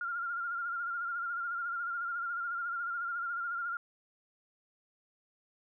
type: tone with vibrato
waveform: sine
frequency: 1396.9 Hz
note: F6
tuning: in tune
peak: -33 dBFS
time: 0.01-3.77 s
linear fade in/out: 2 ms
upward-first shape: sine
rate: 14 Hz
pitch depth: 48 cents each way
effects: none